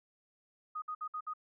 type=tone bursts; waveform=sine; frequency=1244.5 Hz; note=D#6; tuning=in tune; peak=-36 dBFS; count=5; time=0.75-1.337 s; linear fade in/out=10 ms; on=71 ms; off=58 ms; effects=none